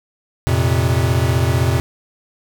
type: chord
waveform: square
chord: F suspended fourth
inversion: none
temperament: equal with one note detuned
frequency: 87.31 / 115.2 / 130.81 Hz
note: F2 / Bb2 / C3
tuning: 0 / -20 / 0 cents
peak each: -19 dBFS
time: 0.47-1.8 s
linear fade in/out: 0 ms
effects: none